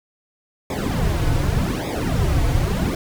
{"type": "noise with flanger", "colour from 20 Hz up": "brown", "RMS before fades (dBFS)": -20, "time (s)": [0.7, 2.95], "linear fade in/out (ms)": 2, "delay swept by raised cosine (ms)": [0.68, 5.08], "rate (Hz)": 0.85, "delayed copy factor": -0.95, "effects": []}